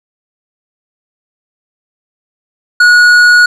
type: tone with tanh clipping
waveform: sine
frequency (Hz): 1455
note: F#6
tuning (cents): -29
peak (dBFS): -4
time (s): 2.8-3.46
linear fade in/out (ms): 5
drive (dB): 10
effects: none